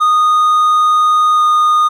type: tone with pitch glide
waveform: triangle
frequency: 1235 to 1227.9 Hz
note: D#6 to D#6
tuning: -13 to -23 cents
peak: -6 dBFS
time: 0-1.89 s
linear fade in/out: 20 ms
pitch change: -10 cents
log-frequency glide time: 1.35-1.41 s
effects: none